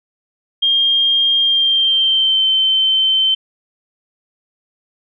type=tone with pitch glide; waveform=sine; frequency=3215 to 3091 Hz; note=G7 to G7; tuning=+43 to -25 cents; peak=-11 dBFS; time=0.62-3.35 s; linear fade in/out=10 ms; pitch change=-68 cents; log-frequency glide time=1.39-2.46 s; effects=none